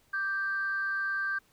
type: tone pair together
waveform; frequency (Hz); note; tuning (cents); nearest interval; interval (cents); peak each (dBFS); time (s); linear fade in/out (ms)
sine; 1174.7 / 1572.2; D6 / G6; 0 / +5; perfect fourth; 505; -37 / -28; 0.13-1.39; 10
effects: tanh soft clip ceiling -23 dBFS + pink hiss -66 dBFS RMS until 1.52 s